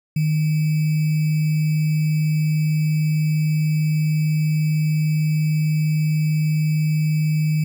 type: tone with sample-and-hold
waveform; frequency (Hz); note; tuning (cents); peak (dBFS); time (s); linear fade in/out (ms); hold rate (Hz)
sine; 154.4; D#3; -13; -16; 0.16-7.64; 5; 2450
effects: none